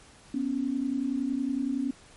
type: tone pair together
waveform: sine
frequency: 246.9 / 277.7 Hz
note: B3 / C#4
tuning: 0 / +3 cents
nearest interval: major second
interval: 203 cents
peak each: -30 / -28 dBFS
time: 0.34-1.91 s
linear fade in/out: 5 ms
effects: pink hiss -54 dBFS RMS until 2.16 s + MP3 48 kbps